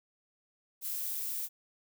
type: noise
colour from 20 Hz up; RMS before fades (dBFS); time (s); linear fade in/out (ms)
violet; -36; 0.81-1.49; 50
effects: none